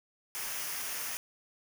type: noise with comb filter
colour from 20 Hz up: white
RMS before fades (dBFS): -37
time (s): 0.35-1.17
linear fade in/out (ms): 0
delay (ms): 0.25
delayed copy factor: -0.5
effects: none